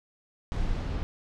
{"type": "noise with low-pass filter sweep", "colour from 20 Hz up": "brown", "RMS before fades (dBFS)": -29, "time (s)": [0.52, 1.03], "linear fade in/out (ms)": 0, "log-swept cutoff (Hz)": [6300, 4100], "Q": 0.84, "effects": []}